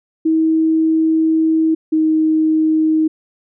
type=tone pair in turn; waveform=sine; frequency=320 / 314.7 Hz; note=D#4 / D#4; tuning=+49 / +20 cents; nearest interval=unison; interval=29 cents; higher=first; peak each=-11 dBFS; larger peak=neither; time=0.25-1.75 / 1.92-3.08 s; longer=first; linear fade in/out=10 ms; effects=none